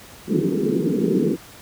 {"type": "band-pass noise", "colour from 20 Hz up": "white", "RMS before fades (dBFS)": -20, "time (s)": [0.27, 1.37], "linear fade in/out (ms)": 50, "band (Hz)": [150, 450], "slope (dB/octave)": 96, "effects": ["pink hiss -43 dBFS RMS until 1.61 s", "high-pass 60 Hz 12 dB/octave"]}